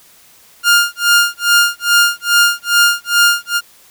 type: tone with tremolo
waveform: sawtooth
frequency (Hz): 1408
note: F6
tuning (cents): +14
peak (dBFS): -3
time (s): 0.63-3.61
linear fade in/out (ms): 50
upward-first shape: sine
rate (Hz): 2.4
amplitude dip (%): 100
effects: white hiss -46 dBFS RMS until 3.9 s